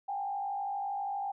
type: tone with frequency modulation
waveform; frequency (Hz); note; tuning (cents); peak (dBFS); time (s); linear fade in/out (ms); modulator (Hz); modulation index
sine; 799; G5; +33; -32; 0.08-1.32; 10; 52.5; 0.68
effects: none